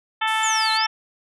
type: harmonic tone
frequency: 440 Hz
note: A4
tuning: in tune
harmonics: 2 / 3 / 4 / 5 / 6 / 7 / 8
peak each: -23 / -26 / -26 / -30 / -31 / -30 / -32 dBFS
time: 0.21-0.87 s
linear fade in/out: 10 ms
type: noise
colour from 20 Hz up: violet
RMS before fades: -31 dBFS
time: 0.27-0.78 s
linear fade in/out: 10 ms
type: exponential two-way sweep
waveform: sine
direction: down then up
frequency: 7360 to 3991 to 5560 Hz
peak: -23 dBFS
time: 0.43-0.86 s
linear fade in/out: 2 ms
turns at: 0.72 s
effects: resampled to 24000 Hz